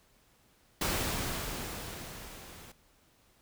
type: noise with level ramp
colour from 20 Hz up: pink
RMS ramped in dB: -30 to -51 dBFS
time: 0.81-2.72 s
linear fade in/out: 5 ms
effects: pink hiss -66 dBFS RMS until 3.41 s